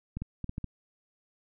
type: clicks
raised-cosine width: 5 ms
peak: -22 dBFS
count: 6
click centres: 0.17 / 0.22 / 0.443 / 0.494 / 0.581 / 0.643 s
effects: none